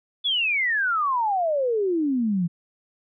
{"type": "exponential sweep", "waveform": "sine", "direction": "down", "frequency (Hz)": [3494, 164.81], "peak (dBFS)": -20, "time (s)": [0.24, 2.48], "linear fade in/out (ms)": 20, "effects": []}